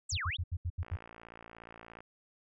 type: exponential two-way sweep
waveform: sine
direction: down then up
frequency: 8530 to 1043 to 3899 Hz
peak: -34 dBFS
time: 0.09-0.37 s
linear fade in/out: 10 ms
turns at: 0.25 s
type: tone bursts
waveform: sine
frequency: 87.1 Hz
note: F2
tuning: 4 cents flat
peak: -31 dBFS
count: 7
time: 0.12-0.966 s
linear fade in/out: 10 ms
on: 54 ms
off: 78 ms
type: click train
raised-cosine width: 0.5 ms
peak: -34 dBFS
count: 68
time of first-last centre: 0.83-2.005 s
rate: 57 Hz
effects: none